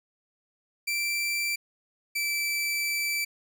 sawtooth tone pair in turn, 2344 / 2324 Hz, D7 / D7, -4 / -19 cents, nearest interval unison, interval 15 cents, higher first, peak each -23 dBFS, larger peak neither, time 0.87-1.56 / 2.15-3.25 s, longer second, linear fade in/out 10 ms, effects none

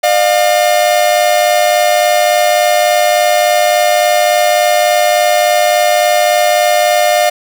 45% pulse tone pair together, 604 / 707.5 Hz, D5 / F5, +48 / +22 cents, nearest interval minor third, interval 274 cents, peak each -11 dBFS, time 0.03-7.3 s, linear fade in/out 10 ms, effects none

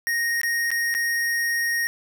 square tone with dropouts, 1864.7 Hz, A#6, in tune, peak -22 dBFS, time 0.07-1.87 s, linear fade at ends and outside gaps 0 ms, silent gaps 0.415-0.433 / 0.705-0.715 / 0.941-0.949 s, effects none

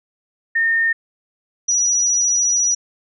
sine tone pair in turn, 1825 / 5843 Hz, A#6 / F#8, -37 / -23 cents, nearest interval octave + minor sixth, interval 2014 cents, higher second, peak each -14 dBFS, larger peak neither, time 0.55-0.93 / 1.68-2.75 s, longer second, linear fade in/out 10 ms, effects none

